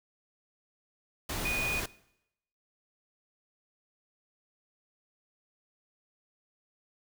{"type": "tone in noise", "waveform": "sine", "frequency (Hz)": 2470, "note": "D#7", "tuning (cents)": -13, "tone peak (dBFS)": -29, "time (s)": [1.45, 1.8], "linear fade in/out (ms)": 5, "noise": "pink", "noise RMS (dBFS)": -35, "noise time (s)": [1.29, 1.86], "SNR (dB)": 3, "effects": ["noise-tail reverb RT60 0.8 s tail -20 dB re dry"]}